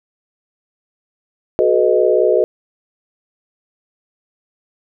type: chord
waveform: sine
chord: B dominant seventh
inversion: second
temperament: equal with one note detuned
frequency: 370 / 428.7 / 493.9 / 622.3 Hz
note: F#4 / A4 / B4 / D#5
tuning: 0 / -45 / 0 / 0 cents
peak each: -16 dBFS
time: 1.59-2.44 s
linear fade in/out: 0 ms
effects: none